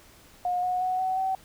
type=tone with pitch steps; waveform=sine; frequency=718 / 728.9 / 739.9 / 751.1 / 762.5 Hz; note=F5 / F#5 / F#5 / F#5 / G5; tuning=+48 / -26 / 0 / +26 / -48 cents; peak=-24 dBFS; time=0.45-1.35 s; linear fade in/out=2 ms; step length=180 ms; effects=pink hiss -54 dBFS RMS until 1.44 s